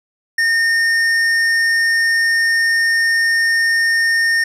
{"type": "tone with hard clipping", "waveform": "sine", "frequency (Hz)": 1829, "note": "A#6", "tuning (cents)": -33, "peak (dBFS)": -14, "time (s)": [0.38, 4.44], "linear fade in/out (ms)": 5, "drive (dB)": 9, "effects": []}